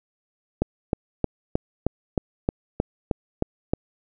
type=click train; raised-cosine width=2 ms; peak=-7 dBFS; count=11; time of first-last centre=0.62-3.735 s; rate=3.21 Hz; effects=none